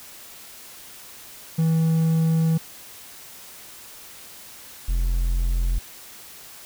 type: tone pair in turn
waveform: triangle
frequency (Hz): 162.1 / 43.1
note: E3 / F1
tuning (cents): -29 / -22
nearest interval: octave + major seventh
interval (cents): 2293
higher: first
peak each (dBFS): -15 / -17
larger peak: first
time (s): 1.58-2.58 / 4.88-5.79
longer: first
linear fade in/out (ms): 10
effects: white hiss -43 dBFS RMS until 6.65 s